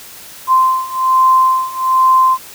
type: beating tone pair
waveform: sine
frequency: 1039 / 1040.2 Hz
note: C6 / C6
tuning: -12 / -10 cents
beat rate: 1.2 Hz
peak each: -13 / -11 dBFS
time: 0.47-2.38 s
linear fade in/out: 50 ms
effects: white hiss -35 dBFS RMS until 2.54 s